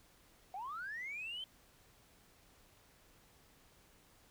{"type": "linear sweep", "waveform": "sine", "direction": "up", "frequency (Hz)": [716, 3136], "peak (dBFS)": -40, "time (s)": [0.54, 1.44], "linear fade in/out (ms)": 2, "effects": ["tanh soft clip ceiling -37 dBFS", "pink hiss -66 dBFS RMS until 4.3 s"]}